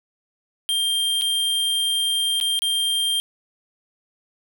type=tone with dropouts; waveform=square; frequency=3185 Hz; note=G7; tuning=27 cents sharp; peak=-20 dBFS; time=0.69-3.2 s; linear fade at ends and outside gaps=0 ms; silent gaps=1.212-1.219 / 2.401-2.411 / 2.591-2.62 s; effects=none